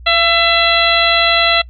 harmonic tone with a mistuned harmonic, 670 Hz, E5, 28 cents sharp, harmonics 1 / 2 / 3 / 4 / 5 / 6, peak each -17 / -17 / -17 / -17 / -17 / -17 dBFS, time 0.06-1.62 s, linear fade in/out 10 ms, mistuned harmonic 1, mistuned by +20 cents, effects noise-tail reverb RT60 0.1 s tail -24 dB re dry + added 60 Hz sine -32 dBFS peak until 1.69 s

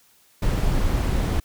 brown noise, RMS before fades -21 dBFS, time 0.42-1.4 s, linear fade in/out 5 ms, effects white hiss -58 dBFS RMS until 1.44 s

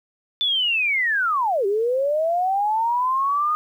sine linear two-way sweep, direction down then up, 3522 to 384.2 to 1238 Hz, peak -18 dBFS, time 0.41-3.55 s, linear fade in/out 0 ms, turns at 1.66 s, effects 9-bit

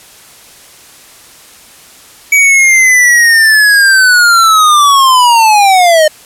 square linear sweep, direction down, 2284 to 604 Hz, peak -4 dBFS, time 2.32-6.08 s, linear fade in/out 5 ms, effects white hiss -37 dBFS RMS until 6.25 s + low-pass 12000 Hz 12 dB/octave

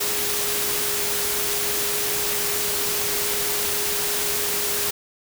sine tone in noise, 412.8 Hz, G#4, 10 cents flat, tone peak -32 dBFS, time 0-4.91 s, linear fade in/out 10 ms, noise white, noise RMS -24 dBFS, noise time 0-4.91 s, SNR -11 dB, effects none

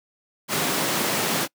pink high-pass noise, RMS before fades -24 dBFS, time 0.48-1.48 s, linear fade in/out 50 ms, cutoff 160 Hz, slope 24 dB/octave, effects noise-tail reverb RT60 0.1 s tail -25 dB re dry

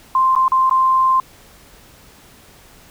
sine tone with dropouts, 1046.5 Hz, C6, in tune, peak -11 dBFS, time 0.15-1.2 s, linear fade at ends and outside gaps 2 ms, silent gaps 0.352-0.362 / 0.481-0.519 / 0.696-0.71 s, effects pink hiss -46 dBFS RMS until 2.9 s

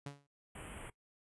sawtooth tone with exponential decay, 141.9 Hz, C#3, 41 cents sharp, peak -36 dBFS, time 0.06-0.27 s, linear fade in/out 5 ms, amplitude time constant 45 ms
pink band-stop noise, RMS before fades -48 dBFS, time 0.55-0.9 s, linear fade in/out 5 ms, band 3200 to 7900 Hz, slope 96 dB/octave
effects noise-tail reverb RT60 0.1 s tail -20 dB re dry + resampled to 24000 Hz

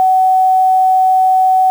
sine tone with quantisation, 751 Hz, F#5, 26 cents sharp, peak -7 dBFS, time 0-1.7 s, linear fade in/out 0 ms, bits 6, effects none

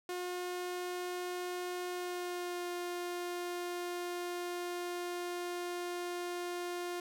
sawtooth tone with pitch glide, 358.5 to 352.7 Hz, F4 to F4, +45 to +17 cents, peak -33 dBFS, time 0.09-7 s, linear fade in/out 2 ms, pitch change -28 cents, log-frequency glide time 1.9-2.69 s, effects none

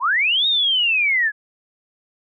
sine linear two-way sweep, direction up then down, 897 to 3767 to 1649 Hz, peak -15 dBFS, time 0-1.32 s, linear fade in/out 50 ms, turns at 0.47 s, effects none

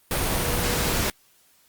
sine tone in noise, 485.9 Hz, B4, 28 cents flat, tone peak -33 dBFS, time 0.4-0.94 s, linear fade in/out 2 ms, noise pink, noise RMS -24 dBFS, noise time 0.11-1.1 s, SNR -12 dB, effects white hiss -60 dBFS RMS until 1.68 s + Opus 32 kbps

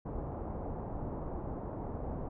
pink low-pass noise, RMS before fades -39 dBFS, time 0.05-2.29 s, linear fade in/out 10 ms, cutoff 900 Hz, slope 24 dB/octave, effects none

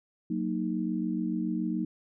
sine chord, D# minor, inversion first, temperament equal with one note detuned, 185 / 232 / 311.1 Hz, F#3 / A#3 / D#4, 0 / -8 / 0 cents, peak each -32 dBFS, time 0.3-1.85 s, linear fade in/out 5 ms, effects none

